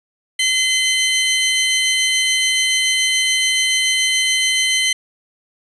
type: tone pair together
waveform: sawtooth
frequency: 2053 / 3076 Hz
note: C7 / G7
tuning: -33 / -33 cents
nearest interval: perfect fifth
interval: 700 cents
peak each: -14 dBFS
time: 0.39-4.93 s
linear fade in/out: 5 ms
effects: resampled to 22050 Hz + 8-bit